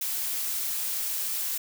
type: noise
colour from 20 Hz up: blue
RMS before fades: -30 dBFS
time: 0.01-1.58 s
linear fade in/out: 5 ms
effects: none